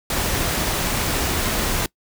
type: noise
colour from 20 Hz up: pink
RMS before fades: -22 dBFS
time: 0.1-1.86 s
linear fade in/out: 2 ms
effects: noise-tail reverb RT60 0.1 s tail -23 dB re dry